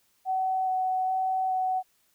sine tone with vibrato, 751 Hz, F#5, 26 cents sharp, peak -24 dBFS, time 0.25-1.83 s, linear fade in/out 50 ms, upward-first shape square, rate 1.2 Hz, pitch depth 8 cents each way, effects white hiss -68 dBFS RMS until 2.14 s

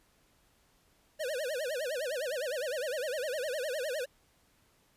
square tone with vibrato, 554.4 Hz, C#5, in tune, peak -33 dBFS, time 1.19-4.06 s, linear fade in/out 20 ms, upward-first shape sine, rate 9.8 Hz, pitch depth 240 cents each way, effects pink hiss -68 dBFS RMS until 4.96 s + resampled to 32000 Hz

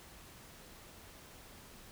silence, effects pink hiss -55 dBFS RMS until 1.91 s

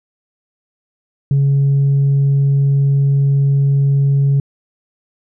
sine tone, 139.1 Hz, C#3, 6 cents sharp, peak -8 dBFS, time 1.31-4.4 s, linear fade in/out 2 ms, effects tanh soft clip ceiling -8 dBFS

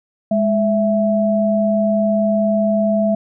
sine tone pair together, 207.9 / 661 Hz, G#3 / E5, +2 / +5 cents, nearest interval octave + minor sixth, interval 2003 cents, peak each -16 dBFS, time 0.31-3.15 s, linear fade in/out 5 ms, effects none

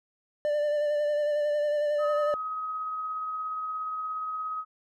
triangle tone with vibrato, 592 Hz, D5, 14 cents sharp, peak -22 dBFS, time 0.45-2.34 s, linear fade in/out 0 ms, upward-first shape sine, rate 11 Hz, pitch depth 23 cents each way
sine tone with tremolo, 1265 Hz, D#6, 28 cents sharp, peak -29 dBFS, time 1.98-4.65 s, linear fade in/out 50 ms, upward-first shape triangle, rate 17 Hz, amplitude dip 25%
effects none

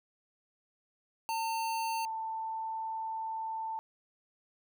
square / sine tone pair in turn, 900 / 889.7 Hz, A5 / A5, +39 / +19 cents, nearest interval unison, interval 20 cents, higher first, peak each -32 / -34 dBFS, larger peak first, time 1.29-2.05 / 2.05-3.79 s, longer second, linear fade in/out 0 ms, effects none

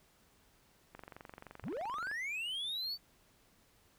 click train, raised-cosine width 0.5 ms, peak -33 dBFS, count 28, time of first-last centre 0.95-2.114 s, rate 23.2 Hz
triangle linear sweep, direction up, 36.98 to 4603 Hz, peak -35 dBFS, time 1.62-2.98 s, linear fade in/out 50 ms
effects pink hiss -68 dBFS RMS until 3.98 s

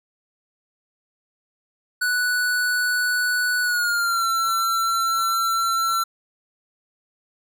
square tone with pitch glide, 1480 to 1349.3 Hz, F#6 to E6, 0 to +40 cents, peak -20 dBFS, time 2.01-6.04 s, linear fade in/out 10 ms, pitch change -160 cents, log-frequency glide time 3.62-4.27 s, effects none

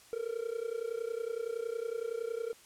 triangle tone with amplitude modulation, 460.4 Hz, A#4, 22 cents flat, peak -28 dBFS, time 0.13-2.53 s, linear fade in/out 0 ms, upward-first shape sine, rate 30.8 Hz, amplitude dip 90%, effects white hiss -58 dBFS RMS until 2.65 s + low-pass 11000 Hz 12 dB/octave

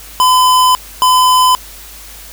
square tone pair in turn, 1013 / 1013 Hz, B5 / B5, +44 / +44 cents, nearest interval unison, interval 0 cents, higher neither, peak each -7 dBFS, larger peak neither, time 0.2-0.75 / 1.02-1.55 s, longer first, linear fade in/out 0 ms, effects added 50 Hz sine -37 dBFS peak until 2.32 s + white hiss -34 dBFS RMS until 2.32 s

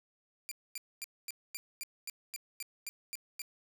10% pulse tone bursts, 2380 Hz, D7, 22 cents sharp, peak -29 dBFS, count 12, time 0.49-3.418 s, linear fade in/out 0 ms, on 24 ms, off 240 ms, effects none

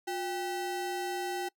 square ring-modulated tone, 576 Hz, D5, 34 cents flat, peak -30 dBFS, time 0.07-1.49 s, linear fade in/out 10 ms, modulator 218 Hz, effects noise-tail reverb RT60 0.1 s tail -25 dB re dry

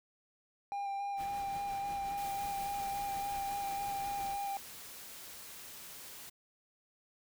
triangle tone with vibrato, 798 Hz, G5, 31 cents sharp, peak -33 dBFS, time 0.72-4.57 s, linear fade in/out 0 ms, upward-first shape square, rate 3.6 Hz, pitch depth 12 cents each way
pink noise with tremolo, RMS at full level -49 dBFS, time 1.16-4.38 s, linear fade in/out 50 ms, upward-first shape sine, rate 5.6 Hz, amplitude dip 30%
white noise, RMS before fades -49 dBFS, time 2.17-6.3 s, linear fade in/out 10 ms
effects none

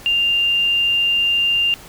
sine tone, 2794 Hz, F7, in tune, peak -14 dBFS, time 0.06-1.74 s, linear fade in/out 0 ms, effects pink hiss -40 dBFS RMS until 1.88 s

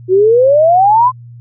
sine exponential sweep, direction up, 360 to 1047 Hz, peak -5 dBFS, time 0.08-1.12 s, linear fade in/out 50 ms, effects added 119 Hz sine -31 dBFS peak until 1.4 s

